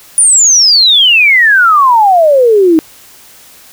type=exponential sweep; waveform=sine; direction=down; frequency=9710 to 308.6 Hz; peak=-3 dBFS; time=0.18-2.79 s; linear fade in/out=0 ms; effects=white hiss -38 dBFS RMS until 3.72 s